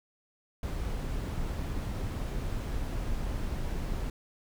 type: noise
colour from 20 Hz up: brown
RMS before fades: -33 dBFS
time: 0.63-4.1 s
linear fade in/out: 2 ms
effects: none